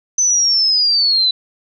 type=linear sweep; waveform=sine; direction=down; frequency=6120 to 3951 Hz; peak=-11 dBFS; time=0.18-1.31 s; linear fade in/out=5 ms; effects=none